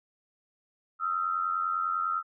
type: tone pair together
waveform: sine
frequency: 1264 / 1354 Hz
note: D#6 / E6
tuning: +27 / +46 cents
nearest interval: minor second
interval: 119 cents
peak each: -30 / -29 dBFS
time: 0.99-2.23 s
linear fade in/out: 50 ms
effects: none